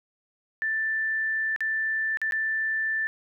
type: tone with dropouts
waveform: sine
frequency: 1768 Hz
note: A6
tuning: 8 cents sharp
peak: -24 dBFS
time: 0.62-3.07 s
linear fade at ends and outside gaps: 0 ms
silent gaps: 1.562-1.606 / 2.172-2.216 / 2.31-2.322 s
effects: none